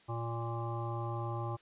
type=harmonic tone; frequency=116.54 Hz; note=A#2; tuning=in tune; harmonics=1 / 3 / 5 / 7 / 9 / 10; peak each=-36 / -43 / -46 / -43 / -45 / -47 dBFS; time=0.08-1.57 s; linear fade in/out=20 ms; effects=white hiss -63 dBFS RMS until 1.61 s + resampled to 8000 Hz